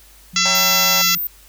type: tone with pitch glide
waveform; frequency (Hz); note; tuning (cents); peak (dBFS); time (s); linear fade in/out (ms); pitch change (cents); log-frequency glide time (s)
sine; 179.2 to 175.01; F3 to F3; +45 to +4; -30; 0.33-1.18; 10; -41; 0.59-0.99
type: harmonic tone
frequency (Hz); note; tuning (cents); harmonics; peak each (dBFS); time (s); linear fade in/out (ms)
673; E5; +36; 2 / 3 / 4 / 5 / 6 / 7 / 8 / 9 / 10; -23 / -23 / -23 / -23 / -23 / -23 / -23 / -23 / -23; 0.36-1.15; 2
type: chord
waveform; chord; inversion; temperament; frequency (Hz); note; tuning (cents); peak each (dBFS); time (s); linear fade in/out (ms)
40% pulse; C# diminished seventh; none; equal; 554.4 / 659.3 / 784 / 932.3; C#5 / E5 / G5 / Bb5; 0 / 0 / 0 / 0; -28 / -33 / -28 / -29; 0.45-1.02; 5
type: tone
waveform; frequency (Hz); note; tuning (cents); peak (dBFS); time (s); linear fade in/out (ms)
sine; 14550; A#9; -43; -20; 0.55-1.27; 0
effects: added 50 Hz sine -48 dBFS peak until 1.48 s + white hiss -48 dBFS RMS until 1.48 s